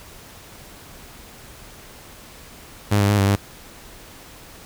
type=tone with pitch steps; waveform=sawtooth; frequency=103.2 / 100.7 / 103.3 / 98.6 / 100.7 Hz; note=G#2 / G2 / G#2 / G2 / G2; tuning=-10 / +47 / -9 / +11 / +47 cents; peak=-11 dBFS; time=2.91-3.36 s; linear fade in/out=10 ms; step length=90 ms; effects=pink hiss -43 dBFS RMS until 4.65 s